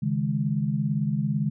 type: chord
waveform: sine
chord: C# suspended second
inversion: none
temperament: equal with one note detuned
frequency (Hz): 138.59 / 156.46 / 207.7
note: C#3 / D#3 / G#3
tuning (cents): 0 / +10 / 0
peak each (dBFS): -27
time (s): 0.02-1.5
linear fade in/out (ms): 10
effects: none